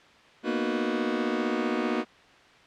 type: chord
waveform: sawtooth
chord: B major seventh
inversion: third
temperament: just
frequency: 231.5 / 246.9 / 308.7 / 370.4 Hz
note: A#3 / B3 / D#4 / F#4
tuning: -12 / 0 / -14 / +2 cents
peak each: -27 dBFS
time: 0.43-2.05 s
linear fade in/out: 50 ms
effects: white hiss -54 dBFS RMS until 2.66 s + low-pass 3000 Hz 12 dB/octave